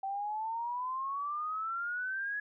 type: exponential sweep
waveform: sine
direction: up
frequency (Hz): 770 to 1690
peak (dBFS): -33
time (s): 0.03-2.4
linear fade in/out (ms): 5
effects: none